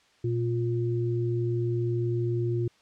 sine tone pair together, 119.3 / 351.7 Hz, A#2 / F4, +41 / +12 cents, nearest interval octave + perfect fifth, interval 1871 cents, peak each -26 / -29 dBFS, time 0.24-2.68 s, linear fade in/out 5 ms, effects white hiss -62 dBFS RMS until 2.81 s + low-pass 5000 Hz 12 dB/octave

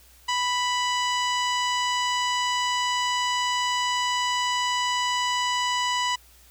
harmonic tone, 988 Hz, B5, in tune, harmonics 1 / 2 / 3 / 4 / 5 / 6 / 7 / 8, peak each -25 / -30 / -29 / -37 / -36 / -40 / -38 / -40 dBFS, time 0.28-6.16 s, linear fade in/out 10 ms, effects added 60 Hz sine -55 dBFS peak until 6.5 s + white hiss -55 dBFS RMS until 6.5 s

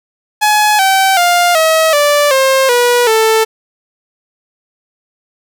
sawtooth tone with pitch steps, 845 / 770.4 / 702.4 / 640.4 / 583.9 / 532.3 / 485.3 / 442.5 Hz, G#5 / G5 / F5 / D#5 / D5 / C5 / B4 / A4, +30 / -30 / +10 / +50 / -10 / +30 / -30 / +10 cents, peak -4 dBFS, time 0.41-3.45 s, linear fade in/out 20 ms, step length 380 ms, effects none

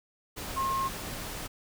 sine tone in noise, 1071 Hz, C6, 40 cents sharp, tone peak -27 dBFS, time 0.56-0.89 s, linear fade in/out 20 ms, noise pink, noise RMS -38 dBFS, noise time 0.36-1.48 s, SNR +8 dB, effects none

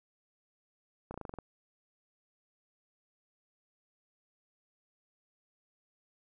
slowing click train, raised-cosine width 1 ms, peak -27 dBFS, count 8, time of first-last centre 1.11-1.387 s, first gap 32 ms, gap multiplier 1.07, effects none

